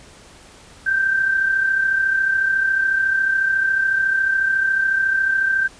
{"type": "tone pair together", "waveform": "sine", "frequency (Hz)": [1534, 1568], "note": ["G6", "G6"], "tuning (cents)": [-38, 0], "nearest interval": "unison", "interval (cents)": 38, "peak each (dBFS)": [-25, -16], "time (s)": [0.86, 5.68], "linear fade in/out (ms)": 10, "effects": ["pink hiss -45 dBFS RMS until 5.79 s", "resampled to 22050 Hz"]}